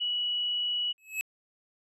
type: tone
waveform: sine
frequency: 2934 Hz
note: F#7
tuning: 15 cents flat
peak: -27 dBFS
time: 0-0.93 s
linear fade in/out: 20 ms
type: tone with exponential growth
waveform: square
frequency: 2580 Hz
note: E7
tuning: 38 cents flat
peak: -26 dBFS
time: 0.98-1.21 s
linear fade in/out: 0 ms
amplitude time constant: 48 ms
effects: resampled to 32000 Hz